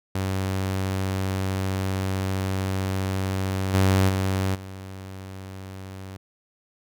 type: tone with level steps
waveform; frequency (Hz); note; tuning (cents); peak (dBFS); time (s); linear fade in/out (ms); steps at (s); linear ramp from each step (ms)
sawtooth; 95.4; G2; -47; -20 / -13 / -18 / -32; 0.15-6.17; 5; 3.73 / 4.08 / 4.54; 20
effects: none